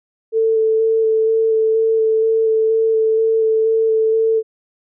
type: tone with vibrato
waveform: sine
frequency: 444.1 Hz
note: A4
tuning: 16 cents sharp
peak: -12 dBFS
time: 0.32-4.43 s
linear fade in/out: 50 ms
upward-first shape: square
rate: 2.1 Hz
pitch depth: 10 cents each way
effects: none